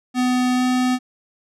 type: tone with pitch glide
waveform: square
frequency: 250.8 to 252.4 Hz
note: B3 to B3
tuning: +27 to +38 cents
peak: -17 dBFS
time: 0.14-0.99 s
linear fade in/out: 50 ms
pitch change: +11 cents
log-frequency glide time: 0.55-0.63 s
effects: low-pass 9000 Hz 12 dB/octave